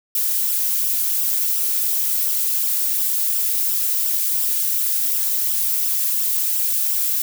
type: noise with flanger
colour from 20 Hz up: violet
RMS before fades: -20 dBFS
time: 0.15-7.22 s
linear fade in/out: 2 ms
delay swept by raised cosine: 0.45 to 4.35 ms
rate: 2.8 Hz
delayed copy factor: -0.7
effects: none